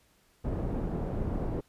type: low-pass noise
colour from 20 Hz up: pink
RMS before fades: -32 dBFS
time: 0.44-1.61 s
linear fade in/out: 10 ms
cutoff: 520 Hz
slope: 12 dB/octave
effects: pink hiss -66 dBFS RMS until 1.68 s + resampled to 32000 Hz